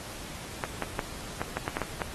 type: clicks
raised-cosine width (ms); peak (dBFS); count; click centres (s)
0.5; -14; 9; 0.638 / 0.823 / 0.992 / 1.416 / 1.57 / 1.679 / 1.769 / 1.817 / 2.018
effects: pink hiss -42 dBFS RMS until 2.14 s + AAC 32 kbps